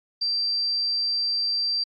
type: tone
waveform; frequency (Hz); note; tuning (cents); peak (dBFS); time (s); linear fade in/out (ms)
sine; 4699; D8; 0; -22; 0.21-1.84; 10
effects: AAC 32 kbps